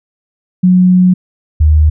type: tone pair in turn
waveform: sine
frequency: 182.4 / 76.69 Hz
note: F#3 / D#2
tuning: -24 / -24 cents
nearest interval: octave + minor third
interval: 1500 cents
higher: first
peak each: -4 dBFS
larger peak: neither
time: 0.63-1.14 / 1.6-1.9 s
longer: first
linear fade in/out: 10 ms
effects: none